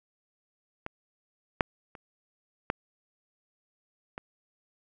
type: clicks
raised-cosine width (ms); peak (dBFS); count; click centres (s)
0.5; -20 / -7 / -30 / -11 / -22; 5; 0.864 / 1.608 / 1.952 / 2.701 / 4.179
effects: none